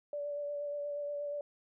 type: tone with vibrato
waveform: sine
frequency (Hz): 580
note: D5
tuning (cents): -22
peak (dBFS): -35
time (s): 0.13-1.41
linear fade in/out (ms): 2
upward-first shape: sine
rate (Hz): 8.4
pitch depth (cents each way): 17
effects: none